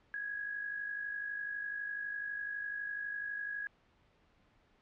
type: tone with amplitude modulation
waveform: sine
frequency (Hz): 1661.2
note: G#6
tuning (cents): 0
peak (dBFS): -34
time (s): 0.14-3.67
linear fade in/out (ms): 0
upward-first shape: sine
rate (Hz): 52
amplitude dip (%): 55
effects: pink hiss -69 dBFS RMS until 4.81 s + low-pass 3000 Hz 12 dB/octave